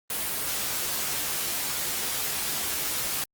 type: noise with comb filter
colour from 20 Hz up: white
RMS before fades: -29 dBFS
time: 0.1-3.24 s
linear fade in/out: 2 ms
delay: 14 ms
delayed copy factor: +0.55
effects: Opus 32 kbps